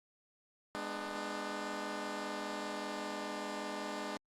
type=chord; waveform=10% pulse; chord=G# diminished; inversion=none; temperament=just; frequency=207.7 / 249.2 / 299 Hz; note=G#3 / B3 / D4; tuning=0 / +16 / +31 cents; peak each=-34 / -38 / -33 dBFS; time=0.75-4.17 s; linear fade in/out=0 ms; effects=low-pass 8000 Hz 12 dB/octave + Opus 48 kbps